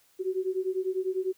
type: beating tone pair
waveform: sine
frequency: 370 / 380 Hz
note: F#4 / F#4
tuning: 0 / +46 cents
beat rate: 10 Hz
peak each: -30 / -30 dBFS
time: 0.19-1.33 s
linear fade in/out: 20 ms
effects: white hiss -64 dBFS RMS until 1.37 s